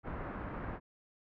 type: low-pass noise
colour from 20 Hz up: pink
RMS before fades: -41 dBFS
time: 0.03-0.8 s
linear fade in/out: 50 ms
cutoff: 1700 Hz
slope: 24 dB/octave
effects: none